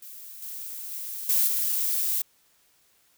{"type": "noise with level steps", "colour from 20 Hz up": "violet", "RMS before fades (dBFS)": [-43, -37, -35, -22, -26], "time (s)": [0.02, 2.22], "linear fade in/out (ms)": 5, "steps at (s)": [0.42, 0.91, 1.29, 1.47], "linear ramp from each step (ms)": 5, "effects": ["white hiss -64 dBFS RMS until 3.17 s"]}